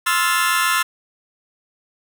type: chord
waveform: sawtooth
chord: F major seventh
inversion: second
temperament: just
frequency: 1047.7 / 1309.6 / 1396.9 / 1746.1 Hz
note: C6 / E6 / F6 / A6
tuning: +2 / -12 / 0 / -14 cents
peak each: -18 dBFS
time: 0.06-0.83 s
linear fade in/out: 10 ms
effects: none